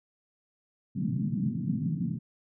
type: band-pass noise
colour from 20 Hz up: white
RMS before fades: -30 dBFS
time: 0.95-2.19 s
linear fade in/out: 20 ms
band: 120 to 240 Hz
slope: 48 dB/octave
effects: none